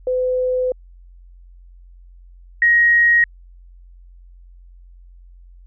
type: tone pair in turn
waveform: sine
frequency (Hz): 507 / 1884.6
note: B4 / A#6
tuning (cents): +45 / +18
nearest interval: octave + major seventh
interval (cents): 2273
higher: second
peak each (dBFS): -16 / -10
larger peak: second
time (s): 0.07-0.72 / 2.62-3.24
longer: first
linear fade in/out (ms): 2
effects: added 44 Hz sine -41 dBFS peak until 5.66 s